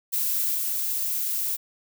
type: noise with level steps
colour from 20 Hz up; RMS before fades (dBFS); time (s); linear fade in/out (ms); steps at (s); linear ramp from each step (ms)
violet; -25 / -27; 0.12-1.57; 20; 0.54; 10
effects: none